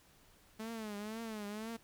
sawtooth tone with vibrato, 216.2 Hz, A3, 30 cents flat, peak -37 dBFS, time 0.59-1.77 s, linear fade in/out 10 ms, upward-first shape triangle, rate 2 Hz, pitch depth 120 cents each way, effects pink hiss -65 dBFS RMS until 1.83 s

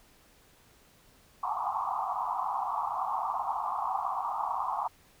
pink band-pass noise, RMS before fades -32 dBFS, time 1.43-4.88 s, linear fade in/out 10 ms, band 730 to 1200 Hz, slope 96 dB/octave, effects pink hiss -61 dBFS RMS until 5.2 s

